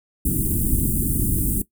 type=band-stop noise; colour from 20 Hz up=pink; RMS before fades=-21 dBFS; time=0.25-1.62 s; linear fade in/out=5 ms; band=340 to 8800 Hz; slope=48 dB/octave; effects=noise-tail reverb RT60 0.1 s tail -17 dB re dry